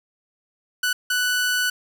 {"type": "tone bursts at uneven times", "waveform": "sawtooth", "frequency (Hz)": 1486, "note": "F#6", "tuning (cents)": 7, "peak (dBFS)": -16, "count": 2, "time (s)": [[0.83, 0.93], [1.1, 1.7]], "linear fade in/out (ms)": 5, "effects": []}